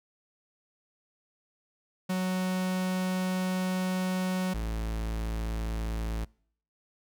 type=tone pair in turn; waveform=45% pulse; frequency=185 / 55.13 Hz; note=F#3 / A1; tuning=0 / +4 cents; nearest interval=octave + major sixth; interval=2096 cents; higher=first; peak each=-27 / -30 dBFS; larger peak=first; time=2.09-4.54 / 4.54-6.25 s; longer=first; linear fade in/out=10 ms; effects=noise-tail reverb RT60 0.6 s tail -25 dB re dry